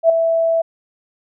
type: tone with ADSR envelope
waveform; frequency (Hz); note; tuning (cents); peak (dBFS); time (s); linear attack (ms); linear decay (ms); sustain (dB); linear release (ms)
sine; 659.3; E5; 0; -5; 0.03-0.62; 66; 4; -8; 10
effects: none